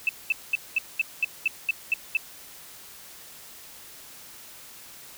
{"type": "tone bursts", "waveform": "sine", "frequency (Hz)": 2637, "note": "E7", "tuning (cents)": 0, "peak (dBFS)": -19, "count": 10, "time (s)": [0.07, 2.17], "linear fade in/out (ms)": 2, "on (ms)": 21, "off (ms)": 210, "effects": ["white hiss -46 dBFS RMS until 5.17 s"]}